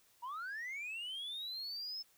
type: linear sweep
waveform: sine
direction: up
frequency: 922 to 5274 Hz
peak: -38 dBFS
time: 0.22-2.03 s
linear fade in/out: 20 ms
effects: tanh soft clip ceiling -39 dBFS + white hiss -69 dBFS RMS until 2.17 s